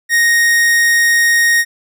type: tone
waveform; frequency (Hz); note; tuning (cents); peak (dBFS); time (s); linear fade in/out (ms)
45% pulse; 1864.7; A#6; 0; -9; 0.09-1.65; 50
effects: none